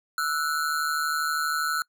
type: ring-modulated tone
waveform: square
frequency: 1397 Hz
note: F6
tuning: in tune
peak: -22 dBFS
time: 0.18-1.82 s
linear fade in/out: 0 ms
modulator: 76.2 Hz
effects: noise-tail reverb RT60 0.1 s tail -24 dB re dry